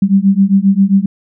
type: beating tone pair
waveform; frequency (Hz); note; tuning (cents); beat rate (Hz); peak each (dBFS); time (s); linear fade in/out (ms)
sine; 192.1 / 199.6; G3 / G3; -35 / +32; 7.5; -10; 0.02-1.06; 5
effects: none